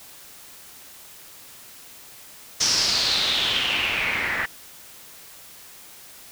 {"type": "noise with low-pass filter sweep", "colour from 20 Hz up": "white", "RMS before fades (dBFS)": -23, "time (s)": [2.6, 4.46], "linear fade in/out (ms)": 10, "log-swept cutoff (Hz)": [5800, 1800], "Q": 5.1, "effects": ["white hiss -45 dBFS RMS until 6.31 s"]}